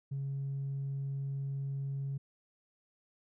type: tone with tanh clipping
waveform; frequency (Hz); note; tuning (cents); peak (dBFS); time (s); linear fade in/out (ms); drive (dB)
triangle; 137.7; C#3; -11; -34; 0.11-2.18; 10; 5
effects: none